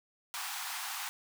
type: high-pass noise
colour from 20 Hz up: pink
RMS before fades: -39 dBFS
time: 0.34-1.09 s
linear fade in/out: 0 ms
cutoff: 750 Hz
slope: 96 dB/octave
effects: none